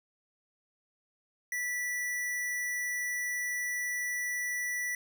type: tone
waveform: square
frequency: 1962 Hz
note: B6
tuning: 12 cents flat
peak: -32 dBFS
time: 1.52-4.95 s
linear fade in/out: 2 ms
effects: none